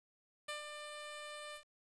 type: tone with ADSR envelope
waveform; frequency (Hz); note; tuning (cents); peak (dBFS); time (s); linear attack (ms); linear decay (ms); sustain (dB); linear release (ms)
10% pulse; 596; D5; +25; -31; 0.48-1.64; 10; 130; -7; 98
effects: resampled to 22050 Hz + 10-bit